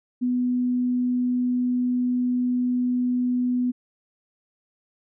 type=tone; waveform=sine; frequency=248.1 Hz; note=B3; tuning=8 cents sharp; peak=-20 dBFS; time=0.21-3.72 s; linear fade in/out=20 ms; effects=none